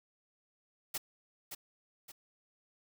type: noise with echo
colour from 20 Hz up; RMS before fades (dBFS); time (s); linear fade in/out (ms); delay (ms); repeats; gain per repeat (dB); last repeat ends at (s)
white; -36; 0.94-0.98; 10; 570; 2; -7; 2.12
effects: none